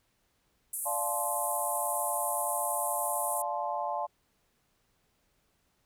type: band-pass noise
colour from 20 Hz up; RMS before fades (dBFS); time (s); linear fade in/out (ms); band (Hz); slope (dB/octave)
white; -36; 0.73-3.42; 5; 8600 to 12000; 48
type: chord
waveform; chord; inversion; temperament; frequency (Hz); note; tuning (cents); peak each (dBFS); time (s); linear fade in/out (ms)
sine; D minor seventh; none; equal with one note detuned; 587.3 / 698.5 / 866.4 / 1046.5; D5 / F5 / A5 / C6; 0 / 0 / -27 / 0; -37 / -35 / -34 / -37; 0.85-4.07; 20
effects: pink hiss -73 dBFS RMS until 5.85 s